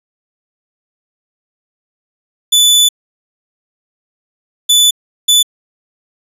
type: tone bursts at uneven times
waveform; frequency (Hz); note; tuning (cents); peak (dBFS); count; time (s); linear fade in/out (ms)
sawtooth; 3484; A7; -18; -3; 3; 2.52-2.89 / 4.69-4.91 / 5.28-5.43; 10
effects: resampled to 32000 Hz